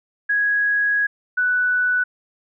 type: tone pair in turn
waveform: sine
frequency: 1661.2 / 1486 Hz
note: G#6 / F#6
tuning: 0 / +7 cents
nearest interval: major second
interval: 193 cents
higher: first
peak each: -16 dBFS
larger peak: neither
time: 0.29-1.07 / 1.37-2.04 s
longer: first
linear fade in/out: 10 ms
effects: none